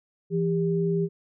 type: tone pair together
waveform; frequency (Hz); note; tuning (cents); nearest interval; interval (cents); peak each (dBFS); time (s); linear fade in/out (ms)
sine; 167.72 / 398.9; E3 / G4; +30 / +30; octave + minor third; 1500; -24 / -25; 0.3-1.09; 50
effects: none